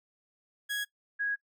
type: tone pair in turn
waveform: 30% pulse / sine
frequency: 1661.2 / 1654.2 Hz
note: G#6 / G#6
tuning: 0 / -7 cents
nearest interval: unison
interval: 7 cents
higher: first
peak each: -28 dBFS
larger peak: neither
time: 0.69-0.85 / 1.19-1.36 s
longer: second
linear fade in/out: 20 ms
effects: noise-tail reverb RT60 0.1 s tail -20 dB re dry